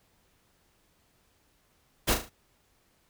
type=noise with echo; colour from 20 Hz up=pink; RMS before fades=-24 dBFS; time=2.07-2.15 s; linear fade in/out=20 ms; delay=37 ms; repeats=4; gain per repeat=-7 dB; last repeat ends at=2.298 s; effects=pink hiss -68 dBFS RMS until 3.09 s